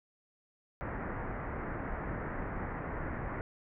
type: low-pass noise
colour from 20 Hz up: pink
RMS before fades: -38 dBFS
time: 0.81-3.41 s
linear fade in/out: 0 ms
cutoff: 2000 Hz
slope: 48 dB/octave
effects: none